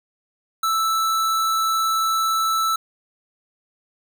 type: tone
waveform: square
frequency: 1318.5 Hz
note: E6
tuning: in tune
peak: -19 dBFS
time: 0.63-2.76 s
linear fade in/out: 5 ms
effects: none